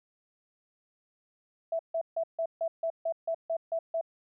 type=tone bursts; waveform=sine; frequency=659 Hz; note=E5; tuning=1 cent flat; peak=-27 dBFS; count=11; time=1.72-4.012 s; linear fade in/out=5 ms; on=72 ms; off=150 ms; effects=none